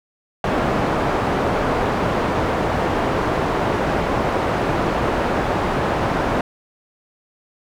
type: low-pass noise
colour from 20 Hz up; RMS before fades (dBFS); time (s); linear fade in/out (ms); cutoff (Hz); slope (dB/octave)
white; -20; 0.44-6.41; 2; 880; 12
effects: none